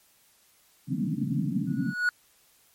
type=band-pass noise; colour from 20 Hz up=white; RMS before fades=-28 dBFS; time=0.87-1.94 s; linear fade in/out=50 ms; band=130 to 280 Hz; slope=96 dB/octave
type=tone with exponential growth; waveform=triangle; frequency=1462 Hz; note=F#6; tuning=21 cents flat; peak=-17 dBFS; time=1.67-2.09 s; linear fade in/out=1 ms; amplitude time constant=91 ms
effects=white hiss -62 dBFS RMS until 2.74 s + MP3 64 kbps

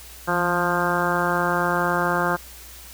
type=harmonic tone with a mistuned harmonic; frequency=175.8 Hz; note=F3; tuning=12 cents sharp; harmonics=1 / 2 / 3 / 4 / 5 / 6 / 7 / 8 / 9; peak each=-28 / -28 / -28 / -28 / -28 / -28 / -28 / -28 / -28 dBFS; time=0.27-2.37 s; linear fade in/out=20 ms; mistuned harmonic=1; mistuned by=-55 cents; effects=added 60 Hz sine -45 dBFS peak until 2.93 s + white hiss -43 dBFS RMS until 2.93 s

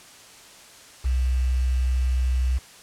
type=tone with quantisation; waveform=sine; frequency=63.5 Hz; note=B1; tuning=49 cents sharp; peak=-19 dBFS; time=1.04-2.59 s; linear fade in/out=20 ms; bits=7; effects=white hiss -47 dBFS RMS until 2.82 s + low-pass 9000 Hz 12 dB/octave

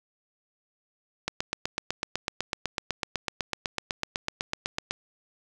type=click train; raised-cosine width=0.2 ms; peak=-10 dBFS; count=30; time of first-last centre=1.28-4.91 s; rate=7.99 Hz; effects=none

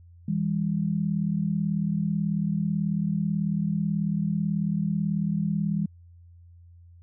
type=tone pair together; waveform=sine; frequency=163.06 / 201.3 Hz; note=E3 / G3; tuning=-19 / +46 cents; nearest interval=major third; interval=365 cents; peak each=-26 dBFS; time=0.28-5.86 s; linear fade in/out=5 ms; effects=added 86 Hz sine -48 dBFS peak until 7.02 s

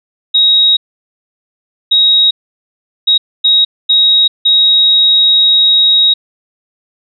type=tone bursts at uneven times; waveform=sine; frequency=3792 Hz; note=A#7; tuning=29 cents sharp; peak=-5 dBFS; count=6; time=0.34-0.77 / 1.91-2.31 / 3.07-3.18 / 3.44-3.65 / 3.89-4.28 / 4.45-6.14 s; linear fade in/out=10 ms; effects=none

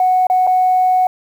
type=tone with dropouts; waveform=sine; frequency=739 Hz; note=F#5; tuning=2 cents flat; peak=-9 dBFS; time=0-1.07 s; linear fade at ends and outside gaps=2 ms; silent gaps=0.269-0.299 / 0.468-0.473 s; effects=tanh soft clip ceiling -5 dBFS + 7-bit

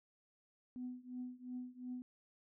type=tone with tremolo; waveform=sine; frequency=250 Hz; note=B3; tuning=21 cents sharp; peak=-39 dBFS; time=0.76-2.02 s; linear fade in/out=0 ms; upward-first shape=triangle; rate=2.8 Hz; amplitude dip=95%; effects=tanh soft clip ceiling -36 dBFS

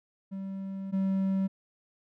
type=tone pair in turn; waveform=triangle; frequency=193.4 / 192.33 Hz; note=G3 / G3; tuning=-23 / -33 cents; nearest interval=unison; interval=10 cents; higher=first; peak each=-32 / -23 dBFS; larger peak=second; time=0.31-0.92 / 0.92-1.48 s; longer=first; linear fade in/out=20 ms; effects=none

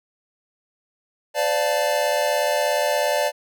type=chord; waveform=square; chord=D minor seventh; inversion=third; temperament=equal with one note detuned; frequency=510.4 / 587.3 / 698.5 / 880 Hz; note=C5 / D5 / F5 / A5; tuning=-43 / 0 / 0 / 0 cents; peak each=-28 / -22 / -28 / -27 dBFS; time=1.34-3.32 s; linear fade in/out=50 ms; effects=none

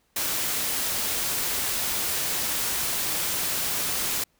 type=noise; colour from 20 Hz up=white; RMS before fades=-27 dBFS; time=0.16-4.24 s; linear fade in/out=5 ms; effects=pink hiss -68 dBFS RMS until 4.39 s

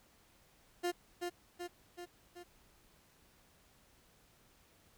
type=tone with echo; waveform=30% pulse; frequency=351.7 Hz; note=F4; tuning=12 cents sharp; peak=-30 dBFS; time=0.83-0.92 s; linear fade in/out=20 ms; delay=380 ms; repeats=4; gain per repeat=-4 dB; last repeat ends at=2.44 s; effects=pink hiss -67 dBFS RMS until 4.97 s

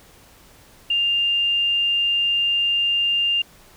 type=tone; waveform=sine; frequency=2800 Hz; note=F7; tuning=4 cents sharp; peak=-17 dBFS; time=0.9-3.42 s; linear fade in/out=5 ms; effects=pink hiss -50 dBFS RMS until 3.76 s

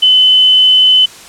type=tone; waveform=sine; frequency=3028 Hz; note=F#7; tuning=39 cents sharp; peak=-4 dBFS; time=0.02-1.06 s; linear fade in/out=10 ms; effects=white hiss -34 dBFS RMS until 1.28 s + low-pass 9000 Hz 12 dB/octave

